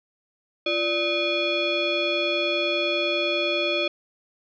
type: tone with frequency modulation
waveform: sine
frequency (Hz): 1515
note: F#6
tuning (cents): +40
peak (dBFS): -21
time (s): 0.66-3.88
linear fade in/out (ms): 5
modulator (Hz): 930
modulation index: 2.3
effects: none